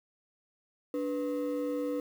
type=ring-modulated tone; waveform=triangle; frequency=392 Hz; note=G4; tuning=in tune; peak=-25 dBFS; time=0.94-2 s; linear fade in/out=0 ms; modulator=101 Hz; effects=9-bit